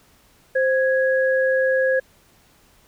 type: tone pair together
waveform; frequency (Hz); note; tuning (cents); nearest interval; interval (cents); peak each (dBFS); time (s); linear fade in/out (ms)
sine; 523.2 / 1661.2; C5 / G#6; 0 / 0; octave + minor sixth; 2000; -17 / -22; 0.55-2; 10
effects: pink hiss -56 dBFS RMS until 2.87 s